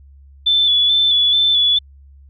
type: tone with vibrato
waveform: sine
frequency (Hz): 3478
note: A7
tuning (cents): -21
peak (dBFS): -11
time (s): 0.46-1.79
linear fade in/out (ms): 10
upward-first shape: square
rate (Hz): 2.3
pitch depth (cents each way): 27
effects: added 69 Hz sine -41 dBFS peak until 2.29 s